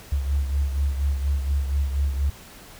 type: beating tone pair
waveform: sine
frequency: 69.3 / 73.5 Hz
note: C#2 / D2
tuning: 0 / +2 cents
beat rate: 4.2 Hz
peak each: -21 / -29 dBFS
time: 0.12-2.3 s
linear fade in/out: 5 ms
effects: pink hiss -45 dBFS RMS until 2.79 s